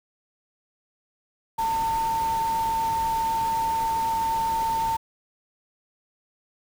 sine tone in noise, 902 Hz, A5, 43 cents sharp, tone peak -22 dBFS, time 1.58-4.97 s, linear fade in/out 10 ms, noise pink, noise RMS -37 dBFS, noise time 1.58-4.97 s, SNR +12 dB, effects none

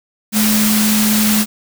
sine tone in noise, 213.5 Hz, G#3, 48 cents sharp, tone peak -13 dBFS, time 0.32-1.46 s, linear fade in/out 50 ms, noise white, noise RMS -17 dBFS, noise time 0.32-1.46 s, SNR +1 dB, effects none

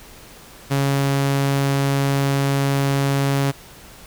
sawtooth tone, 138.59 Hz, C#3, in tune, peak -13 dBFS, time 0.7-3.52 s, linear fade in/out 20 ms, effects pink hiss -43 dBFS RMS until 4.06 s

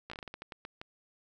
slowing click train, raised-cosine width 0.3 ms, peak -26 dBFS, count 12, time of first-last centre 0.1-0.815 s, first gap 15 ms, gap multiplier 1.27, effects none

